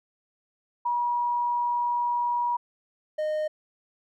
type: tone pair in turn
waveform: sine / triangle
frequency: 962 / 614.6 Hz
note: B5 / D#5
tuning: -46 / -21 cents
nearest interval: minor sixth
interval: 775 cents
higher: first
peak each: -23 dBFS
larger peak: neither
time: 0.85-2.57 / 3.18-3.48 s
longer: first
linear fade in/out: 10 ms
effects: none